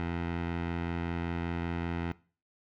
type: tone with low-pass filter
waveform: 15% pulse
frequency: 85.2 Hz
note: F2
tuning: 42 cents flat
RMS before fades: -34 dBFS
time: 0-2.12 s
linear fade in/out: 0 ms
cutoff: 2300 Hz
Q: 1.4
effects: noise-tail reverb RT60 0.4 s tail -20 dB re dry